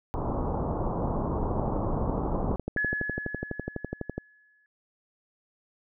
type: low-pass noise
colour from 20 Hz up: pink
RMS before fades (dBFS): -29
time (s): 0.14-2.56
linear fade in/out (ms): 0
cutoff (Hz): 1100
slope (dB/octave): 48
type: click train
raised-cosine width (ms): 2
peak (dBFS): -17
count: 34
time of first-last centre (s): 1.43-4.18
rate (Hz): 12
type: tone with exponential decay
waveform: sine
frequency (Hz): 1700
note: G#6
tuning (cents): +40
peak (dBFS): -24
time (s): 2.77-4.66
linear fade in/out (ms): 1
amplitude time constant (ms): 410
effects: none